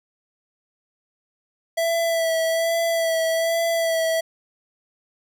square tone with vibrato, 660 Hz, E5, 2 cents sharp, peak -20 dBFS, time 1.77-4.21 s, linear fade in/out 10 ms, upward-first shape sine, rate 1.2 Hz, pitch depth 24 cents each way, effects none

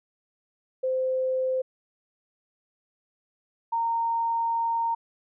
sine tone pair in turn, 518 / 922.2 Hz, C5 / A#5, -17 / -19 cents, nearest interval minor seventh, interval 998 cents, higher second, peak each -23 dBFS, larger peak neither, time 0.83-1.62 / 3.72-4.95 s, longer second, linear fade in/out 10 ms, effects none

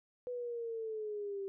sine linear sweep, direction down, 496.9 to 387.6 Hz, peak -37 dBFS, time 0.27-1.48 s, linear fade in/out 0 ms, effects none

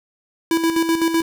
square tone with tremolo, 329.6 Hz, E4, in tune, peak -15 dBFS, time 0.51-1.22 s, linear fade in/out 2 ms, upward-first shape square, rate 7.9 Hz, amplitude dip 55%, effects none

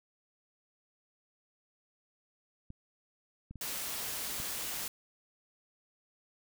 clicks, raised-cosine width 5 ms, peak -33 dBFS, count 4, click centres 2.704 / 3.51 / 3.557 / 4.401 s
white noise, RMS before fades -38 dBFS, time 3.61-4.88 s, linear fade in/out 2 ms
effects none

